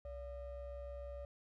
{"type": "ring-modulated tone", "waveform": "triangle", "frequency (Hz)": 318.4, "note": "D#4", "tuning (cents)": 40, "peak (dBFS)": -39, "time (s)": [0.05, 1.25], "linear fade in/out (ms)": 2, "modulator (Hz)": 255, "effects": []}